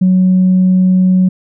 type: tone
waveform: sine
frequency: 185 Hz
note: F#3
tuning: in tune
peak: -5 dBFS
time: 0.01-1.29 s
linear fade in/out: 10 ms
effects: tanh soft clip ceiling -3 dBFS